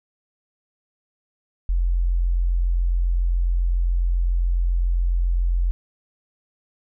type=tone; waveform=sine; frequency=43.65 Hz; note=F1; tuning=in tune; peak=-17 dBFS; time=1.69-5.71 s; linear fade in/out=0 ms; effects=none